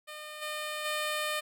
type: tone with level steps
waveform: 10% pulse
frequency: 607 Hz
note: D#5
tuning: 43 cents flat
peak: -33 / -26 / -22 dBFS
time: 0.07-1.41 s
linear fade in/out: 20 ms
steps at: 0.41 / 0.84 s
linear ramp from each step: 20 ms
effects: none